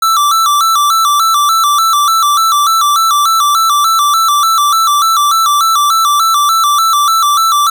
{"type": "tone with vibrato", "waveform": "square", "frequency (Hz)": 1244.5, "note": "D#6", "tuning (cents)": 0, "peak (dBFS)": -8, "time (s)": [0.02, 7.7], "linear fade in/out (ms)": 5, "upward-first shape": "square", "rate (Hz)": 3.4, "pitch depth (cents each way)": 110, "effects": []}